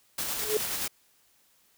white noise with tremolo, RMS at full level -31 dBFS, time 0.18-0.88 s, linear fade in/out 5 ms, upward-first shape square, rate 9.5 Hz, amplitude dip 25%
sine tone with exponential growth, 427.3 Hz, G#4, 49 cents sharp, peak -20 dBFS, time 0.34-0.57 s, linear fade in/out 2 ms, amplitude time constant 49 ms
effects white hiss -65 dBFS RMS until 1.77 s

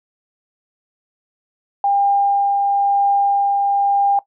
sine tone with tremolo, 801 Hz, G5, 37 cents sharp, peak -12 dBFS, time 1.84-4.19 s, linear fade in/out 2 ms, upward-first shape triangle, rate 1 Hz, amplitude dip 25%, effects noise-tail reverb RT60 0.1 s tail -17 dB re dry

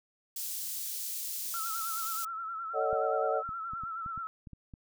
white high-pass noise, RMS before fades -37 dBFS, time 0.36-2.25 s, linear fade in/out 5 ms, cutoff 5100 Hz, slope 12 dB/octave
sine tone with vibrato, 1332 Hz, E6, 18 cents sharp, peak -35 dBFS, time 1.54-4.27 s, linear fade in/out 0 ms, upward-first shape sine, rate 9.5 Hz, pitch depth 58 cents each way
sine chord, D# half-diminished seventh, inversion second, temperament just, 448 / 560 / 622.3 / 746.7 Hz, A4 / C#5 / D#5 / F#5, +31 / +18 / 0 / +16 cents, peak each -33 dBFS, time 2.73-3.43 s, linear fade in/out 50 ms
clicks, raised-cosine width 5 ms, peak -34 dBFS, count 9, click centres 2.93 / 3.491 / 3.735 / 3.836 / 4.062 / 4.177 / 4.472 / 4.533 / 4.738 s
effects none

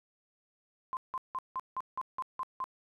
sine tone bursts, 1041 Hz, C6, 9 cents flat, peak -32 dBFS, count 9, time 0.93-2.641 s, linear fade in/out 0 ms, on 39 ms, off 170 ms, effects 12-bit

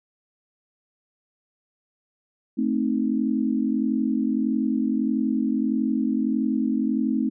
sine chord, A diminished, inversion none, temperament equal with one note detuned, 220 / 261.6 / 312.7 Hz, A3 / C4 / Eb4, 0 / 0 / +9 cents, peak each -24 / -24 / -27 dBFS, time 2.57-7.3 s, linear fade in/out 20 ms, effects none

